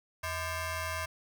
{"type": "ring-modulated tone", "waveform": "15% pulse", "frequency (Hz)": 554.4, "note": "C#5", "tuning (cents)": 0, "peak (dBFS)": -24, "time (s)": [0.23, 1.06], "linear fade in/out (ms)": 10, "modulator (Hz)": 470, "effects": []}